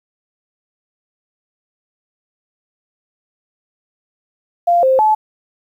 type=tone with pitch steps; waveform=sine; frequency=694 / 525 / 862 Hz; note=F5 / C5 / A5; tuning=-11 / +6 / -36 cents; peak=-9 dBFS; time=4.67-5.15 s; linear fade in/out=10 ms; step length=160 ms; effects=8-bit